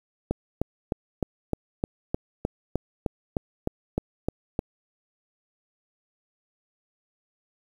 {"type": "click train", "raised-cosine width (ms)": 2, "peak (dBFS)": -11, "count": 15, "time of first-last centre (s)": [0.31, 4.591], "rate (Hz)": 3.27, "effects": ["8-bit"]}